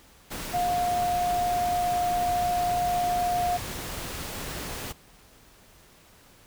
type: tone in noise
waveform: sine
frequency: 710 Hz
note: F5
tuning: 28 cents sharp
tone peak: -23 dBFS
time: 0.53-3.58 s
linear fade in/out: 20 ms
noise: pink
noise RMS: -35 dBFS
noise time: 0.3-4.93 s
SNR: +9 dB
effects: pink hiss -55 dBFS RMS until 6.46 s